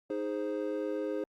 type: chord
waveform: triangle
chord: Ab major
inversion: second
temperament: equal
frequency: 311.1 / 415.3 / 523.3 Hz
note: Eb4 / Ab4 / C5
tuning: 0 / 0 / 0 cents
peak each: -34 dBFS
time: 0.1-1.24 s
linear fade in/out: 2 ms
effects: Opus 48 kbps